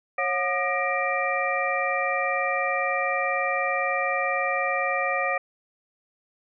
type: tone cluster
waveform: sine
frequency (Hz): 547 / 723 / 1218 / 1885 / 2356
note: C#5 / F#5 / D#6 / A#6 / D7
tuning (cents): -23 / -40 / -37 / +19 / +5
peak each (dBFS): -29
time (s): 0.18-5.38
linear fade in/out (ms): 5
effects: none